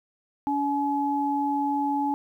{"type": "tone pair together", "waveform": "sine", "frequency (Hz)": [284.4, 850], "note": ["C#4", "G#5"], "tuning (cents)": [45, 40], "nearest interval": "octave + perfect fifth", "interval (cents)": 1895, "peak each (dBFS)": [-26, -25], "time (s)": [0.47, 2.14], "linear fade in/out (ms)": 0, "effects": ["10-bit"]}